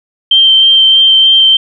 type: tone with vibrato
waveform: sine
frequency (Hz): 3136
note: G7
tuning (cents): 0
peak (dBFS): -3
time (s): 0.31-1.57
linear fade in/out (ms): 5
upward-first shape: sine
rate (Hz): 3.2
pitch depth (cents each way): 10
effects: none